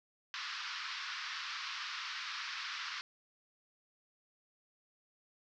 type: band-pass noise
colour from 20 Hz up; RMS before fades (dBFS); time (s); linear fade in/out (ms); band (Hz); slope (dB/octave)
pink; -42; 0.34-3.01; 0; 1100 to 5400; 48
effects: none